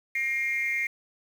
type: tone with amplitude modulation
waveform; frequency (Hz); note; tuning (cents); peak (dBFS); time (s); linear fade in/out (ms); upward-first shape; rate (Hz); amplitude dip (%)
sine; 2125; C7; +26; -20; 0.15-0.87; 5; sine; 251; 95
effects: tanh soft clip ceiling -18 dBFS + 8-bit